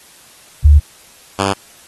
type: tone pair in turn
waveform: sine / 5% pulse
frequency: 73.42 / 98 Hz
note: D2 / G2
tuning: 0 / 0 cents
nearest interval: perfect fourth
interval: 500 cents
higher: second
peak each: -3 dBFS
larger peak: neither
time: 0.64-0.8 / 1.38-1.54 s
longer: neither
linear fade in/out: 20 ms
effects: white hiss -44 dBFS RMS until 1.87 s + AAC 32 kbps